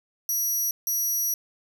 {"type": "tone bursts at uneven times", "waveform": "15% pulse", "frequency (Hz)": 5800, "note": "F#8", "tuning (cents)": -35, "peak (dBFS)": -18, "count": 2, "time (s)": [[0.29, 0.71], [0.87, 1.34]], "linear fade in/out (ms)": 2, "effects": []}